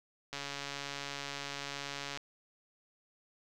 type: click train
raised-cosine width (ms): 0.2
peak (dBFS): -22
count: 261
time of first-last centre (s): 0.33-2.174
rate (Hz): 141
effects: none